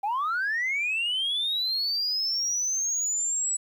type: linear sweep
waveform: sine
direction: up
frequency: 773 to 7902 Hz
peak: -23 dBFS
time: 0.03-3.57 s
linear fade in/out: 10 ms
effects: tanh soft clip ceiling -22 dBFS + 10-bit